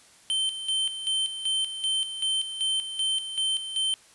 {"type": "tone with tremolo", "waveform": "square", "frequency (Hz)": 3100, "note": "G7", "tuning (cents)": -20, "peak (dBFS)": -24, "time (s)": [0.3, 3.94], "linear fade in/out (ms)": 0, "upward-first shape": "square", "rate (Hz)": 2.6, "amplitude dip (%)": 65, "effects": ["white hiss -55 dBFS RMS until 4.14 s", "resampled to 24000 Hz"]}